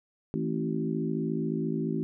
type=harmonic tone with a mistuned harmonic; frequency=54.2 Hz; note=A1; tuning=25 cents flat; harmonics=3 / 4 / 5 / 6 / 7; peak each=-32 / -33 / -34 / -35 / -35 dBFS; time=0.34-2.03 s; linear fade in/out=0 ms; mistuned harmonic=4; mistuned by=+40 cents; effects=none